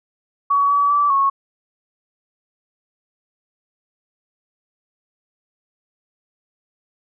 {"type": "tone with pitch steps", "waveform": "sine", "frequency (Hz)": [1129, 1142, 1158, 1100], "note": ["C#6", "D6", "D6", "C#6"], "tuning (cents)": [31, -49, -25, -14], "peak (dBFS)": -13, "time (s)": [0.5, 1.3], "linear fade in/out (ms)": 10, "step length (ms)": 200, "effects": []}